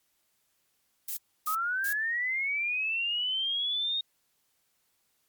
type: noise bursts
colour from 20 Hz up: violet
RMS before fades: -34 dBFS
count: 3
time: 1.08-1.93 s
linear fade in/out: 5 ms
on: 90 ms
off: 290 ms
type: linear sweep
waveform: sine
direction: up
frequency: 1228 to 3729 Hz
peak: -27 dBFS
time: 1.47-4.01 s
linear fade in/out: 5 ms
effects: white hiss -73 dBFS RMS until 5.28 s + MP3 96 kbps